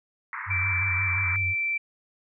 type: band-pass noise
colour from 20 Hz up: white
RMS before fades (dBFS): -35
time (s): 0.33-1.36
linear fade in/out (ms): 0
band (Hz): 940 to 2200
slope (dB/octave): 96
type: tone with vibrato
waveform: sine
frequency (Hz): 92.5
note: F#2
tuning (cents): 0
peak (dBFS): -28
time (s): 0.46-1.55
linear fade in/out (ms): 50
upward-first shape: square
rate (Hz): 5.7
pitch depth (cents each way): 65
type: tone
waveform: sine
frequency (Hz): 2338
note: D7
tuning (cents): -8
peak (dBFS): -24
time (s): 0.5-1.78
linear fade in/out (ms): 10
effects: none